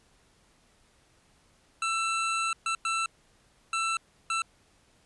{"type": "tone bursts at uneven times", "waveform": "25% pulse", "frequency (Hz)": 1334, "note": "E6", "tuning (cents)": 20, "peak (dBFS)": -23, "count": 5, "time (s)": [[1.82, 2.53], [2.66, 2.75], [2.85, 3.06], [3.73, 3.97], [4.3, 4.42]], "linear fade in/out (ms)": 2, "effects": ["pink hiss -64 dBFS RMS until 5.05 s", "resampled to 24000 Hz"]}